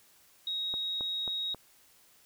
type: tone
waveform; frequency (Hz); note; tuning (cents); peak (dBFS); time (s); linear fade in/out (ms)
sine; 3781; A#7; +24; -31; 0.47-1.54; 2
type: click train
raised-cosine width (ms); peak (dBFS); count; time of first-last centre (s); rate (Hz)
1; -28; 4; 0.74-1.546; 3.72
effects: white hiss -62 dBFS RMS until 2.25 s